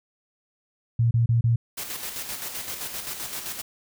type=tone bursts; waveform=sine; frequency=116.54 Hz; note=A#2; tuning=in tune; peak=-17 dBFS; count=4; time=0.99-1.56 s; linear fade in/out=5 ms; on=120 ms; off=30 ms
type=noise with tremolo; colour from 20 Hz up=white; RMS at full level=-32 dBFS; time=1.77-3.62 s; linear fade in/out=10 ms; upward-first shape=square; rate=7.7 Hz; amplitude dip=45%
effects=none